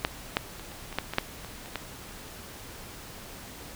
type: clicks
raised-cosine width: 0.3 ms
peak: -7 / -7 / -28 / -29 / -24 / -10 / -17 / -6 / -24 / -28 / -14 dBFS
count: 11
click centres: 0.049 / 0.369 / 0.596 / 0.718 / 0.927 / 0.986 / 1.136 / 1.184 / 1.447 / 1.659 / 1.757 s
effects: pink hiss -44 dBFS RMS until 3.75 s